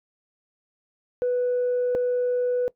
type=tone pair in turn; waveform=sine; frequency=493.9 / 493.9 Hz; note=B4 / B4; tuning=0 / 0 cents; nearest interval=unison; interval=0 cents; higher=neither; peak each=-19 dBFS; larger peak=neither; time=1.22-1.95 / 1.95-2.68 s; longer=neither; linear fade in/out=0 ms; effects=noise-tail reverb RT60 0.1 s tail -20 dB re dry + tanh soft clip ceiling -18 dBFS